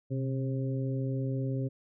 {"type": "harmonic tone with a mistuned harmonic", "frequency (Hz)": 133.9, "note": "C3", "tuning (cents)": 40, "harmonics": [1, 2, 3, 4], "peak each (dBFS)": [-30, -36, -40, -42], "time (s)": [0.1, 1.69], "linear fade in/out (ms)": 20, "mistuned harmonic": 1, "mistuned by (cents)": -55, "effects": []}